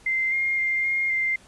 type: tone with pitch steps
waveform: sine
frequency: 2082 / 2126 / 2104 / 2130 / 2093 Hz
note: C7 / C7 / C7 / C7 / C7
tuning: -9 / +27 / +9 / +30 / 0 cents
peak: -21 dBFS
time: 0.06-1.36 s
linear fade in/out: 5 ms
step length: 260 ms
effects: pink hiss -53 dBFS RMS until 1.47 s + resampled to 24000 Hz